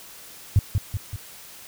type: tone with echo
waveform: sine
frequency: 100 Hz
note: G2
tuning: 35 cents sharp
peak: -12 dBFS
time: 0.56-0.59 s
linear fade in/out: 0 ms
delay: 190 ms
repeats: 3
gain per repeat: -5 dB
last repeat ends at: 1.16 s
effects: white hiss -44 dBFS RMS until 1.67 s